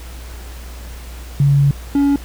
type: tone pair in turn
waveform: sine / triangle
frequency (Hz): 141 / 282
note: C#3 / C#4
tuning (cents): +30 / +30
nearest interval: octave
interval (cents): 1200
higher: second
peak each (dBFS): -9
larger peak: neither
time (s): 1.4-1.71 / 1.95-2.16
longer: first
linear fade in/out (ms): 2
effects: added 60 Hz sine -30 dBFS peak until 2.24 s + pink hiss -39 dBFS RMS until 2.24 s